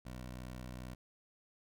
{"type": "tone", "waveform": "15% pulse", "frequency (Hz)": 62.4, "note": "B1", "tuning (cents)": 19, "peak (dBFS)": -38, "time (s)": [0.05, 0.95], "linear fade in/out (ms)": 10, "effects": []}